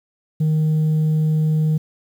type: tone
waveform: sine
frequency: 155.56 Hz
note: D#3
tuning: in tune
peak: -12 dBFS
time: 0.4-1.78 s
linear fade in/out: 10 ms
effects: tanh soft clip ceiling -14 dBFS + 8-bit

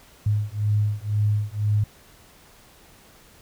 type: beating tone pair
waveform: sine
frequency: 103.83 / 105.83 Hz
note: G#2 / G#2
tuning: 0 / +33 cents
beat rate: 2 Hz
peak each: -23 dBFS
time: 0.26-1.84 s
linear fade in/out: 5 ms
effects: pink hiss -52 dBFS RMS until 3.41 s

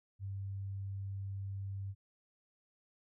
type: tone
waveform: sine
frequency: 98 Hz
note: G2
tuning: in tune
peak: -38 dBFS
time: 0.19-1.95 s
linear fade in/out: 50 ms
effects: none

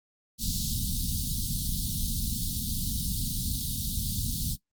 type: band-stop noise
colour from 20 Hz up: pink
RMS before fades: -30 dBFS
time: 0.38-4.57 s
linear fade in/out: 50 ms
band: 240 to 3600 Hz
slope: 48 dB/octave
effects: noise-tail reverb RT60 0.1 s tail -17 dB re dry + Opus 48 kbps

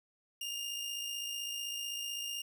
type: tone with amplitude modulation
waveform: sawtooth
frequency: 2820 Hz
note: F7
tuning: 16 cents sharp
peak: -32 dBFS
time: 0.41-2.42 s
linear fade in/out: 5 ms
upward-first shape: sine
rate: 55.8 Hz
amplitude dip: 40%
effects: none

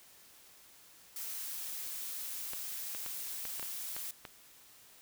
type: noise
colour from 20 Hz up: blue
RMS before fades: -41 dBFS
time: 1.16-4.11 s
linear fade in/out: 2 ms
type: clicks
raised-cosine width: 0.3 ms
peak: -27 dBFS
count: 8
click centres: 2.534 / 2.949 / 3.062 / 3.453 / 3.596 / 3.628 / 3.965 / 4.252 s
effects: white hiss -59 dBFS RMS until 5.01 s

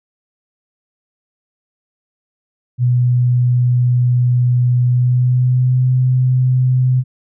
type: tone with pitch glide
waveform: sine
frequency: 123.47 to 127.68 Hz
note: B2 to C3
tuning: 0 to -42 cents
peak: -10 dBFS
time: 2.78-7.04 s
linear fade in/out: 50 ms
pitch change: +58 cents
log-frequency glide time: 4.85-5.88 s
effects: none

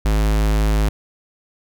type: tone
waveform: square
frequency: 52.8 Hz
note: G#1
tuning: 29 cents sharp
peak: -15 dBFS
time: 0.05-0.89 s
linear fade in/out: 5 ms
effects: none

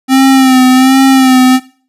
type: tone with vibrato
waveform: square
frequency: 261.6 Hz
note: C4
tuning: in tune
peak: -4 dBFS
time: 0.08-1.6 s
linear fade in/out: 50 ms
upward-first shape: sine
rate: 1.3 Hz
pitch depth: 42 cents each way
effects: noise-tail reverb RT60 0.4 s tail -17 dB re dry + resampled to 32000 Hz

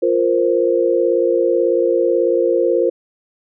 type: chord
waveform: sine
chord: F suspended fourth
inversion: none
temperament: just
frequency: 349.2 / 465.6 / 523.8 Hz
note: F4 / Bb4 / C5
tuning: 0 / -2 / +2 cents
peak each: -17 dBFS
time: 0.02-2.9 s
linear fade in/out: 10 ms
effects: none

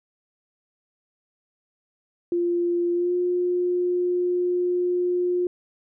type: tone with pitch glide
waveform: sine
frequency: 347.3 to 356.7 Hz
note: F4 to F4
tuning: -10 to +37 cents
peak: -20 dBFS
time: 2.32-5.47 s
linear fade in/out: 2 ms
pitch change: +47 cents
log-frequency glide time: 2.93-3.14 s
effects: none

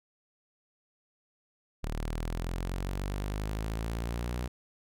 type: linear sweep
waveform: sawtooth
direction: up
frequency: 36.99 to 61.74 Hz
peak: -28 dBFS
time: 1.83-4.48 s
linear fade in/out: 10 ms
effects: none

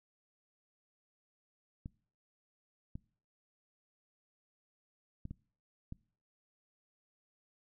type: clicks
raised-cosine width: 5 ms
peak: -30 dBFS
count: 5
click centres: 1.859 / 2.955 / 5.254 / 5.31 / 5.924 s
effects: noise-tail reverb RT60 0.5 s tail -24 dB re dry

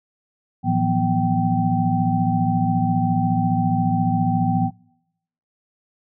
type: tone cluster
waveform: sine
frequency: 109.9 / 166 / 180.5 / 245.2 / 775 Hz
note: A2 / E3 / F#3 / B3 / G5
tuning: -2 / +12 / -43 / -12 / -20 cents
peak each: -23 dBFS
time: 0.63-4.71 s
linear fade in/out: 50 ms
effects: noise-tail reverb RT60 0.8 s tail -24 dB re dry

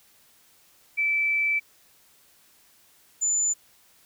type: tone pair in turn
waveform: sine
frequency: 2319 / 7034 Hz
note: D7 / A8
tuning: -22 / -1 cents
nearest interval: octave + perfect fifth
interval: 1921 cents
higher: second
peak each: -21 dBFS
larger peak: neither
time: 0.97-1.6 / 3.21-3.54 s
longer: first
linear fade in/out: 20 ms
effects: white hiss -59 dBFS RMS until 4.05 s

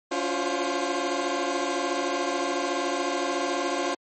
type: tone cluster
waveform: 20% pulse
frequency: 283.9 / 344.4 / 358.2 / 529 Hz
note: C#4 / F4 / F4 / C5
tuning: +41 / -24 / +44 / +19 cents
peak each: -26 dBFS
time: 0.11-3.95 s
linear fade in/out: 10 ms
effects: MP3 32 kbps

